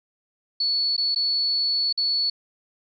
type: tone with dropouts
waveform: sine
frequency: 4424 Hz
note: C#8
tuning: 4 cents flat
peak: -20 dBFS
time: 0.6-2.3 s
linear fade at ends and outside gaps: 5 ms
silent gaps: 0.966-0.978 / 1.148-1.159 / 1.927-1.975 s
effects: none